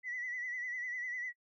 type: tone with vibrato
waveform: sine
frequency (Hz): 1975.5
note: B6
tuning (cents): 0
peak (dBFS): -36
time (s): 0.03-1.33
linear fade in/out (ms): 50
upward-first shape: sine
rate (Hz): 10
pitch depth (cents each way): 52
effects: noise-tail reverb RT60 0.1 s tail -23 dB re dry + tanh soft clip ceiling -32 dBFS